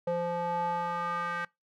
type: tone with band-pass filter sweep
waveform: square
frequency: 173.1 Hz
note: F3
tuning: 15 cents flat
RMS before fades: -32 dBFS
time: 0.07-1.45 s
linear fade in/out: 5 ms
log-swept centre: 590 to 1500 Hz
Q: 3.9
effects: noise-tail reverb RT60 0.2 s tail -23 dB re dry